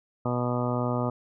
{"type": "harmonic tone", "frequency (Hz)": 122.8, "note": "B2", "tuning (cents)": -9, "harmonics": [1, 2, 3, 4, 5, 6, 7, 8, 9, 10], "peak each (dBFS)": [-29, -30, -36, -34, -33, -39, -38, -39, -41, -36], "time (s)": [0.25, 1.1], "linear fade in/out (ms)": 5, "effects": []}